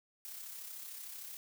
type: noise with amplitude modulation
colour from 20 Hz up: blue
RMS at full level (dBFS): -45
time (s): 0.25-1.37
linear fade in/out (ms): 0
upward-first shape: sine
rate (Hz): 33.3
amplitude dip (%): 40
effects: none